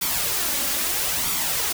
white noise with flanger, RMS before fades -24 dBFS, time 0.01-1.73 s, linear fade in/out 10 ms, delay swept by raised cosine 0.86 to 3.66 ms, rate 0.77 Hz, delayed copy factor +0.5, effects none

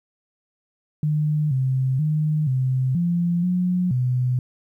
sine tone with pitch steps, 151.4 / 131.2 / 153.2 / 129.9 / 172.7 / 180.4 / 126 Hz, D#3 / C3 / D#3 / C3 / F3 / F#3 / B2, -47 / +5 / -27 / -12 / -19 / -44 / +35 cents, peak -18 dBFS, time 1.03-4.39 s, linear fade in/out 2 ms, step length 480 ms, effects 10-bit

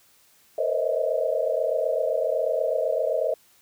sine tone cluster, 458.8 / 493.7 / 535 / 622 / 650 Hz, A#4 / B4 / C5 / D#5 / E5, -28 / -1 / +38 / -1 / -24 cents, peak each -31 / -30 / -27 / -26 / -29 dBFS, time 0.58-3.34 s, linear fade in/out 5 ms, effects white hiss -59 dBFS RMS until 3.61 s

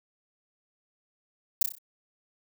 violet noise with echo, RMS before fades -20 dBFS, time 1.61-1.63 s, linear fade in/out 5 ms, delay 31 ms, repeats 5, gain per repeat -6 dB, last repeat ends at 1.785 s, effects none

